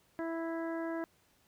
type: harmonic tone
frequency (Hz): 329.6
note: E4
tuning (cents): 0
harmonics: 1 / 2 / 3 / 4 / 5 / 6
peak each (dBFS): -36 / -40 / -46 / -50 / -47 / -54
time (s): 0.19-1.04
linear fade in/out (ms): 0
effects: pink hiss -69 dBFS RMS until 1.47 s + high-pass 60 Hz 12 dB/octave